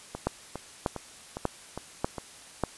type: two click trains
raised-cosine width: 1 ms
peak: -20 / -11 dBFS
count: 6 / 5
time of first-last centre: 0.15-2.183 / 0.27-2.637 s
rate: 2.46 / 1.69 Hz
effects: white hiss -49 dBFS RMS until 2.77 s + resampled to 24000 Hz